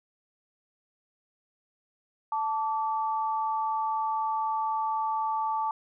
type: tone pair together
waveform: sine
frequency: 880 / 1156 Hz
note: A5 / D6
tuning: 0 / -28 cents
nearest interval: perfect fourth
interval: 472 cents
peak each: -27 / -32 dBFS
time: 2.32-5.71 s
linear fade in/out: 2 ms
effects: none